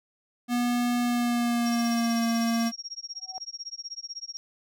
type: tone with pitch glide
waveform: square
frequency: 242.4 to 230.7 Hz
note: B3 to A#3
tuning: -32 to -18 cents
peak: -24 dBFS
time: 0.48-2.72 s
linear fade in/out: 50 ms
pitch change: -86 cents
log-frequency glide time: 1.01-2.25 s
type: tone with tremolo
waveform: sine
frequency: 5588 Hz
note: F8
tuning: in tune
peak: -32 dBFS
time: 1.66-4.37 s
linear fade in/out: 0 ms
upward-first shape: sine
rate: 16 Hz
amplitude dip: 100%
type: tone with exponential growth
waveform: sine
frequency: 754 Hz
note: F#5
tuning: 32 cents sharp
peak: -34 dBFS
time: 3.14-3.38 s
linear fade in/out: 0 ms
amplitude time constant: 51 ms
effects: none